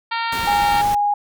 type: harmonic tone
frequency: 460 Hz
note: A#4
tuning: 23 cents flat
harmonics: 2 / 3 / 4 / 5 / 6 / 7 / 8 / 9 / 10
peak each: -23 / -27 / -29 / -31 / -33 / -34 / -35 / -36 / -37 dBFS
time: 0.11-0.82 s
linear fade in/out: 10 ms
type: noise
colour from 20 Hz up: pink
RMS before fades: -29 dBFS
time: 0.32-0.95 s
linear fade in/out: 5 ms
type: tone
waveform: sine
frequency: 822 Hz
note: G#5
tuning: 18 cents flat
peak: -15 dBFS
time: 0.47-1.14 s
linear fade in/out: 5 ms
effects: none